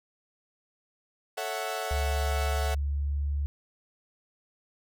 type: chord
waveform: sawtooth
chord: F# minor seventh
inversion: first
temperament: equal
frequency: 440 / 554.4 / 659.3 / 740 Hz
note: A4 / C#5 / E5 / F#5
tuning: 0 / 0 / 0 / 0 cents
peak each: -34 / -35 / -32 / -31 dBFS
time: 1.37-2.75 s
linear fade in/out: 10 ms
type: tone with pitch glide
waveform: sine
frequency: 70.4 to 71.71 Hz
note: C#2 to D2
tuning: +27 to -41 cents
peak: -26 dBFS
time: 1.91-3.46 s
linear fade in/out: 0 ms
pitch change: +32 cents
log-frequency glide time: 2.13-3.28 s
effects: none